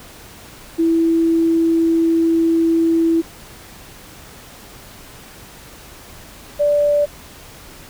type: tone pair in turn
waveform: sine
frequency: 329.6 / 584.6 Hz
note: E4 / D5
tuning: 0 / -8 cents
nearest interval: minor seventh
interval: 992 cents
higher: second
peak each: -12 dBFS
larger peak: neither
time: 0.78-3.22 / 6.59-7.06 s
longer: first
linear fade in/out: 20 ms
effects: pink hiss -40 dBFS RMS until 7.89 s